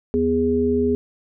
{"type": "harmonic tone", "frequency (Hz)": 82.41, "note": "E2", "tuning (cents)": 0, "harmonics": [1, 3, 5], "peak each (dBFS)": [-28, -20, -19], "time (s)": [0.14, 0.95], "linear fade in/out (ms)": 0, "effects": []}